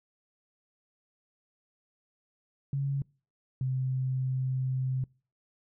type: tone pair in turn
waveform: sine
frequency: 138.59 / 130.18 Hz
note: C#3 / C3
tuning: 0 / -8 cents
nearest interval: minor second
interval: 108 cents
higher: first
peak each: -27 dBFS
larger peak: neither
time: 2.73-3.02 / 3.61-5.04 s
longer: second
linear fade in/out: 2 ms
effects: noise-tail reverb RT60 0.4 s tail -26 dB re dry